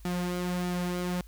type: tone with flanger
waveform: sawtooth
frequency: 178.4 Hz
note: F3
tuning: 37 cents sharp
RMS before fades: -31 dBFS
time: 0.05-1.21 s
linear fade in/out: 2 ms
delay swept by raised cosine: 1.9 to 4.5 ms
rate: 1.6 Hz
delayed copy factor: -0.5
effects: added 51 Hz sine -46 dBFS peak until 1.27 s + white hiss -61 dBFS RMS until 1.27 s